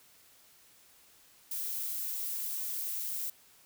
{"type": "noise", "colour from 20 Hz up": "violet", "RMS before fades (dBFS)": -36, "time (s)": [1.51, 3.3], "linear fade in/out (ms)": 5, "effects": ["white hiss -61 dBFS RMS until 3.65 s"]}